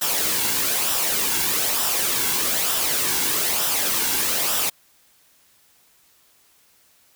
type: noise with flanger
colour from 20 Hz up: white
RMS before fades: -22 dBFS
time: 0.01-4.7 s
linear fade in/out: 10 ms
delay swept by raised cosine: 0.45 to 1.65 ms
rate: 1.1 Hz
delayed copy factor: -0.5
effects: white hiss -58 dBFS RMS until 7.15 s